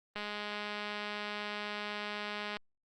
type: click train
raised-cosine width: 0.3 ms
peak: -23 dBFS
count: 502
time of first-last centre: 0.16-2.569 s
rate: 208 Hz
effects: Opus 32 kbps